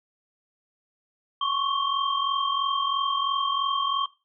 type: tone cluster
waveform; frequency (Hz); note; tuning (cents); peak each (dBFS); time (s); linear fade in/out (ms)
sine; 1076 / 1119 / 3168; C6 / C#6 / G7; +48 / +16 / +18; -29 / -25 / -28; 1.41-4.06; 5
effects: noise-tail reverb RT60 0.3 s tail -19 dB re dry